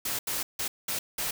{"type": "noise bursts at uneven times", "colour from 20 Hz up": "white", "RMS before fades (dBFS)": -31, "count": 5, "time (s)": [[0.05, 0.19], [0.27, 0.43], [0.59, 0.68], [0.88, 0.99], [1.18, 1.31]], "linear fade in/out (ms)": 5, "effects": []}